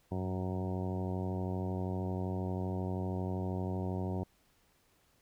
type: harmonic tone with a mistuned harmonic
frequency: 92.7 Hz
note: F#2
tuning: 4 cents sharp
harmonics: 1 / 2 / 3 / 4 / 5 / 6 / 7 / 8 / 9 / 10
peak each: -36 / -38 / -43 / -42 / -48 / -48 / -48 / -48 / -55 / -50 dBFS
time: 0.11-4.24 s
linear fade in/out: 10 ms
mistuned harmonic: 1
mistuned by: +53 cents
effects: pink hiss -70 dBFS RMS until 5.21 s